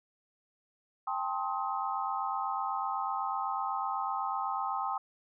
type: chord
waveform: sine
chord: A half-diminished seventh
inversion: third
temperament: just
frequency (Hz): 792 / 880 / 1056 / 1267.2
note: G5 / A5 / C6 / Eb6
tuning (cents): +18 / 0 / +16 / +31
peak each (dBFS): -35 / -38 / -36 / -36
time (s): 1.07-4.98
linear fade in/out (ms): 5
effects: none